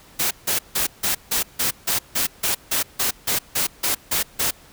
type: noise bursts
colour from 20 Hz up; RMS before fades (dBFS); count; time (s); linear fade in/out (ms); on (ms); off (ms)
white; -21; 16; 0.19-4.51; 10; 120; 160
effects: pink hiss -49 dBFS RMS until 4.72 s